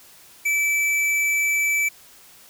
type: tone with hard clipping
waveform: triangle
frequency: 2313 Hz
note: D7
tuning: 27 cents flat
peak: -20 dBFS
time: 0.45-1.89 s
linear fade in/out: 10 ms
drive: 18 dB
effects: white hiss -49 dBFS RMS until 2.49 s